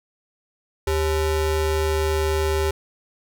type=ring-modulated tone; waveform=square; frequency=235.3 Hz; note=A#3; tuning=16 cents sharp; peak=-17 dBFS; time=0.87-2.71 s; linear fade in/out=5 ms; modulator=160 Hz; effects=none